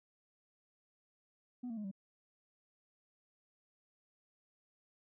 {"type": "tone with pitch steps", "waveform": "sine", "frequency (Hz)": [246.9, 227.7, 210, 193.71], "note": ["B3", "A#3", "G#3", "G3"], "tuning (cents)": [0, -40, 19, -20], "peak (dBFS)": -37, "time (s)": [1.63, 1.914], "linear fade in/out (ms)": 10, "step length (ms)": 71, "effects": ["tanh soft clip ceiling -38 dBFS"]}